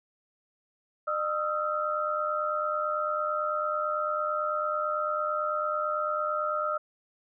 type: tone cluster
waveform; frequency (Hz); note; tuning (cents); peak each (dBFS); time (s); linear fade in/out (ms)
sine; 606 / 1264 / 1353; D#5 / D#6 / E6; -46 / +27 / +45; -31; 1.07-6.78; 10
effects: none